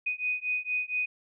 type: beating tone pair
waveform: sine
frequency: 2489 / 2493.3 Hz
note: D#7 / D#7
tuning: 0 / +3 cents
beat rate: 4.3 Hz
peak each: -31 dBFS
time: 0.06-1.06 s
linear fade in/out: 10 ms
effects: none